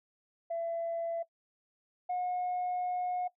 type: tone pair in turn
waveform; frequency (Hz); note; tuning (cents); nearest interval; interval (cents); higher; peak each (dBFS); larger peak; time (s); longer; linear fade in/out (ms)
sine; 671 / 723.1; E5 / F#5; +31 / -40; minor second; 129; second; -31 / -29; second; 0.5-1.23 / 2.09-3.28; second; 10
effects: noise-tail reverb RT60 0.1 s tail -18 dB re dry + tanh soft clip ceiling -28 dBFS